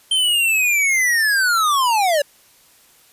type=linear sweep; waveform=square; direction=down; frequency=3136 to 554.4 Hz; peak=-15 dBFS; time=0.11-2.22 s; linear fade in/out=5 ms; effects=white hiss -52 dBFS RMS until 3.12 s + resampled to 32000 Hz